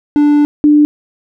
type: tone pair in turn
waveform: triangle / sine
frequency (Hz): 293.7 / 296.9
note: D4 / D4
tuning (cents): 0 / +19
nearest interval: unison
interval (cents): 19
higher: second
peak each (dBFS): -4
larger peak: neither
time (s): 0.16-0.45 / 0.64-0.85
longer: first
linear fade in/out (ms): 0
effects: none